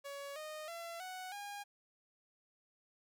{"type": "tone with pitch steps", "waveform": "sawtooth", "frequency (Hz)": [562, 616.4, 676.1, 741.6, 813.4], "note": ["C#5", "D#5", "E5", "F#5", "G#5"], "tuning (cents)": [24, -16, 44, 4, -36], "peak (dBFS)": -40, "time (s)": [0.04, 1.64], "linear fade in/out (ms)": 20, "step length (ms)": 320, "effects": []}